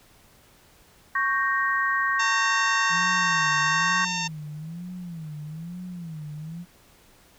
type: chord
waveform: sine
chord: G diminished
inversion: second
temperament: equal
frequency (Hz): 1108.7 / 1568 / 1864.7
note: Db6 / G6 / Bb6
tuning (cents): 0 / 0 / 0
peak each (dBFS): -25 / -27 / -25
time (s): 1.15-4.05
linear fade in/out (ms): 5
type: harmonic tone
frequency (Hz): 907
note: A#5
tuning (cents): -48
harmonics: 1 / 2 / 3 / 4 / 5 / 6 / 7 / 8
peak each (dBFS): -32 / -35 / -31 / -35 / -38 / -35 / -35 / -41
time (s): 2.19-4.28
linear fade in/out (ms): 10
type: tone with vibrato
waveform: sine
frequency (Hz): 164.81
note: E3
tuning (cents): 0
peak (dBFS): -33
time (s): 2.89-6.66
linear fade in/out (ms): 50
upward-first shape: sine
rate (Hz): 1.1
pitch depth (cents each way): 170
effects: pink hiss -56 dBFS RMS until 7.38 s